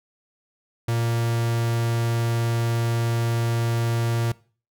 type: tone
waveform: 45% pulse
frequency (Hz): 116.54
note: A#2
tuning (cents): 0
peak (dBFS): -21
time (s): 0.88-4.32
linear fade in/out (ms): 5
effects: noise-tail reverb RT60 0.4 s tail -21 dB re dry